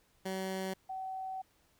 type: tone pair in turn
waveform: 15% pulse / sine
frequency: 189.7 / 758.8 Hz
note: F#3 / F#5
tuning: +43 / +43 cents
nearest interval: 2 octaves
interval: 2400 cents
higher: second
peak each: -29 / -37 dBFS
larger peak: first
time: 0.25-0.74 / 0.89-1.42 s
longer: second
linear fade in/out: 10 ms
effects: pink hiss -70 dBFS RMS until 1.79 s